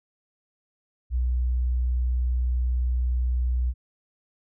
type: tone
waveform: sine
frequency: 61.74 Hz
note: B1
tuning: in tune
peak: -21 dBFS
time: 1.1-3.74 s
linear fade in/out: 50 ms
effects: none